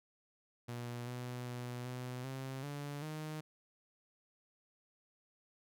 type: tone with pitch steps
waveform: sawtooth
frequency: 120.4 / 123.8 / 122.9 / 125.5 / 132.8 / 144.1 / 154.6 Hz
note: B2 / B2 / B2 / B2 / C3 / D3 / D#3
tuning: -44 / +5 / -8 / +28 / +26 / -33 / -11 cents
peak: -37 dBFS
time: 0.68-3.41 s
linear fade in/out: 10 ms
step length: 390 ms
effects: none